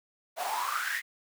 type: noise with high-pass filter sweep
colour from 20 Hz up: pink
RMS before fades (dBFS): -32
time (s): 0.36-1.02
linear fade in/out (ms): 50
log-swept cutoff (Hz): 660 to 2000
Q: 9.9
effects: none